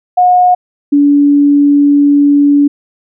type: tone pair in turn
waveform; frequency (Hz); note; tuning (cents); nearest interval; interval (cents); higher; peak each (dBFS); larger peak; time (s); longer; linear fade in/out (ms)
sine; 723 / 286.9; F#5 / D4; -40 / -40; octave + major third; 1600; first; -4; neither; 0.17-0.55 / 0.92-2.68; second; 10
effects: none